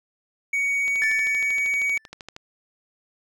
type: tone with pitch glide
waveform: triangle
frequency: 2242 to 2256 Hz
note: C#7 to C#7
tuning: +19 to +30 cents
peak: -19 dBFS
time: 0.53-1.98 s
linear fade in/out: 5 ms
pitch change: +11 cents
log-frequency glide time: 0.77-1.05 s
type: click train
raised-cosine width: 0.2 ms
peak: -20 dBFS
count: 20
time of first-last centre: 0.88-2.364 s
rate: 12.8 Hz
type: tone with exponential decay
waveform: triangle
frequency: 1763 Hz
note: A6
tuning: 3 cents sharp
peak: -19 dBFS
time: 1.02-2.08 s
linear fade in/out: 0 ms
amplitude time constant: 230 ms
effects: none